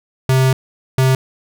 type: tone bursts at uneven times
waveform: square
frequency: 131.2 Hz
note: C3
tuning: 5 cents sharp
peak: -11 dBFS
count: 2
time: 0.29-0.53 / 0.98-1.15 s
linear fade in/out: 2 ms
effects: none